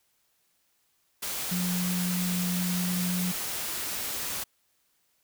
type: tone in noise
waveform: sine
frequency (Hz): 179.7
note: F3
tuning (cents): +50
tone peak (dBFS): -27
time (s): 1.51-3.32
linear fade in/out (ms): 10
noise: white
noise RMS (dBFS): -33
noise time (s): 1.22-4.44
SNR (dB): +3
effects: white hiss -71 dBFS RMS until 5.23 s